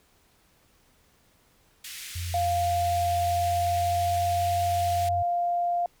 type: band-pass noise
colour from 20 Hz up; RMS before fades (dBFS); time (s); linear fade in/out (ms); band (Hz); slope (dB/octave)
pink; -40; 1.84-5.09; 5; 2000 to 16000; 24
type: tone with pitch glide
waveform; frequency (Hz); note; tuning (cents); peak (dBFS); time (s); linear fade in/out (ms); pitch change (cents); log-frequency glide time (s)
sine; 87.31 to 89.87; F2 to F#2; 0 to -50; -30; 2.15-5.23; 10; +50; 3.17-4.51
type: tone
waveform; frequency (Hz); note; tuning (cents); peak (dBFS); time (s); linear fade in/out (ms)
sine; 698.5; F5; 0; -23; 2.34-5.86; 2
effects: pink hiss -63 dBFS RMS until 6 s